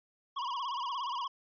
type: tone with vibrato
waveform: square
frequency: 1030 Hz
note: C6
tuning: 28 cents flat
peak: -34 dBFS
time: 0.36-1.28 s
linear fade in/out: 10 ms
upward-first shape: sine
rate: 17 Hz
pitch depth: 150 cents each way
effects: resampled to 11025 Hz